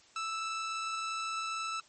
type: tone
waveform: sawtooth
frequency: 1318.5 Hz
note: E6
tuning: in tune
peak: -30 dBFS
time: 0.16-1.8 s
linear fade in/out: 2 ms
effects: white hiss -61 dBFS RMS until 1.88 s + MP3 32 kbps